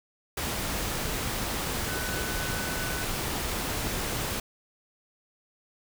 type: tone in noise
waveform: sine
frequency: 1499 Hz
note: F#6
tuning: 22 cents sharp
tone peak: -37 dBFS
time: 1.88-3.04 s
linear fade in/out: 5 ms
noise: pink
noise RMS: -31 dBFS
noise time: 0.37-4.4 s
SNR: -9 dB
effects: none